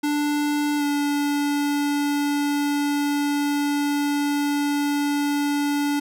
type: tone with pitch glide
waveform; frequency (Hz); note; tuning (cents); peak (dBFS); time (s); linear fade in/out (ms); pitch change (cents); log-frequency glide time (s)
square; 293.7 to 288.7; D4 to D4; 0 to -30; -21; 0.03-6; 10; -30; 0.78-0.83
effects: none